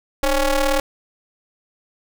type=ring-modulated tone; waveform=sawtooth; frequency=280 Hz; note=C#4; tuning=18 cents sharp; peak=-9 dBFS; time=0.23-0.8 s; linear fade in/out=2 ms; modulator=261 Hz; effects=none